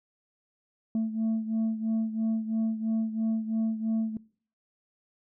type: beating tone pair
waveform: sine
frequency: 221.7 / 224.7 Hz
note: A3 / A3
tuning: +13 / +37 cents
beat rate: 3 Hz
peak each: -26 / -29 dBFS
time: 0.95-4.17 s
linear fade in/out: 2 ms
effects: noise-tail reverb RT60 0.5 s tail -23 dB re dry + tanh soft clip ceiling -23 dBFS